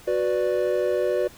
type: chord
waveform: triangle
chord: B minor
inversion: second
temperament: equal with one note detuned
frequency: 368.7 / 493.9 / 587.3 Hz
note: F#4 / B4 / D5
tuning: -6 / 0 / 0 cents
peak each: -23 dBFS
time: 0.07-1.28 s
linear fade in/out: 10 ms
effects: pink hiss -48 dBFS RMS until 1.37 s